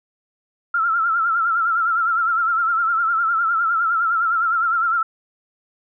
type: tone with vibrato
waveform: sine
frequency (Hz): 1354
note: E6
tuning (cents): +46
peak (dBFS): -16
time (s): 0.74-5.03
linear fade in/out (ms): 5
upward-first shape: sine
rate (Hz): 9.8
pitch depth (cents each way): 76
effects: none